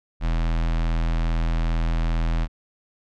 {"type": "tone with notch filter", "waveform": "square", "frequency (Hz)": 41.2, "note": "E1", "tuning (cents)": 0, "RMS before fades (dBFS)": -22, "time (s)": [0.2, 2.48], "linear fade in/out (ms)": 50, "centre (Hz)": 410, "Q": 1.8, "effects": ["low-pass 4000 Hz 12 dB/octave"]}